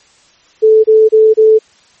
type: tone bursts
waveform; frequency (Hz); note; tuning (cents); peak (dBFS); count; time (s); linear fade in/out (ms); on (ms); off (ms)
sine; 437.1; A4; -11; -3; 4; 0.62-1.59; 20; 220; 30
effects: white hiss -48 dBFS RMS until 2 s + MP3 32 kbps

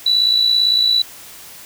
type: tone with amplitude modulation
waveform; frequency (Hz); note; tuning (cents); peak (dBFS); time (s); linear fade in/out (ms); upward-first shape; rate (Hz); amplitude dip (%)
sine; 3951; B7; 0; -9; 0.06-1.02; 5; sine; 57.8; 55
effects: white hiss -38 dBFS RMS until 1.65 s

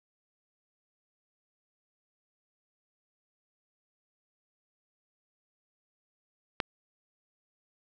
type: click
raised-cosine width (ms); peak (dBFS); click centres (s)
0.3; -11; 6.602
effects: none

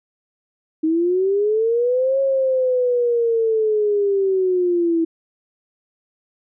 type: linear two-way sweep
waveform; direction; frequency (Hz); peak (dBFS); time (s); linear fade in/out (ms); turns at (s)
sine; up then down; 311.1 to 546 to 325.4; -15; 0.83-5.05; 10; 2.2
effects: none

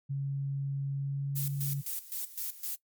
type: tone with pitch glide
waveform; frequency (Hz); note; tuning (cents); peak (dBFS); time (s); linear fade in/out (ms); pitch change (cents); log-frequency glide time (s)
sine; 138.59 to 140.04; C#3 to C#3; 0 to +18; -30; 0.09-1.82; 20; +18; 0.94-1.42
type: noise with tremolo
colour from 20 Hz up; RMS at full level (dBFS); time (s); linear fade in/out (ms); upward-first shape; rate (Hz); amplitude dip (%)
violet; -35; 1.35-2.76; 20; square; 3.9; 80
effects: noise-tail reverb RT60 0.1 s tail -19 dB re dry + MP3 96 kbps

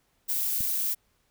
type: noise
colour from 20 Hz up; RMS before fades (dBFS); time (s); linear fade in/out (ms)
violet; -28; 0.28-0.95; 20
type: click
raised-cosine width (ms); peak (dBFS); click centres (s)
5; -26; 0.607
effects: pink hiss -70 dBFS RMS until 1.3 s

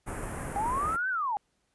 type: band-stop noise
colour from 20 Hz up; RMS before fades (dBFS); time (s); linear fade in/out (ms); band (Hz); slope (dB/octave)
pink; -36; 0.06-0.97; 20; 1900 to 9400; 24
type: linear two-way sweep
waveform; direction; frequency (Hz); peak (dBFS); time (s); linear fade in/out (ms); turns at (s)
sine; up then down; 784 to 1563 to 784; -27; 0.56-1.37; 0; 1.09
effects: pink hiss -74 dBFS RMS until 1.74 s + resampled to 24000 Hz

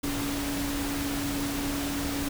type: tone in noise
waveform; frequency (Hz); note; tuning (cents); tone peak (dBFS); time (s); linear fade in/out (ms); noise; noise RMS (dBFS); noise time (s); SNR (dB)
sine; 282.8; C#4; +35; -30; 0.03-2.29; 10; pink; -33; 0.03-2.29; 0
effects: none

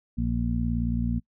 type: harmonic tone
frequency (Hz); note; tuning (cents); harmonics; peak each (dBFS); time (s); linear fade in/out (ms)
58.5; A#1; +7; 1 / 2 / 3 / 4; -28 / -30 / -32 / -28; 0.17-1.2; 20
effects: noise-tail reverb RT60 0.1 s tail -26 dB re dry

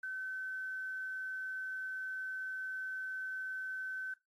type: tone with quantisation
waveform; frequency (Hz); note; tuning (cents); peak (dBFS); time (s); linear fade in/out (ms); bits
sine; 1528; G6; -45; -38; 0.03-4.14; 5; 11
effects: noise-tail reverb RT60 0.2 s tail -18 dB re dry + AAC 32 kbps

